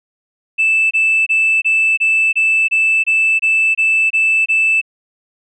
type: tone bursts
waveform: sine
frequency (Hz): 2637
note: E7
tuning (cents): 0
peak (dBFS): -9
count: 12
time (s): 0.58-4.815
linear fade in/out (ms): 20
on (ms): 330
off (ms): 25
effects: tanh soft clip ceiling -7 dBFS